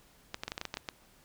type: clicks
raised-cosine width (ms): 0.2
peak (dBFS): -18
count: 10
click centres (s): 0.344 / 0.435 / 0.48 / 0.519 / 0.579 / 0.614 / 0.653 / 0.741 / 0.771 / 0.888
effects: pink hiss -62 dBFS RMS until 1.24 s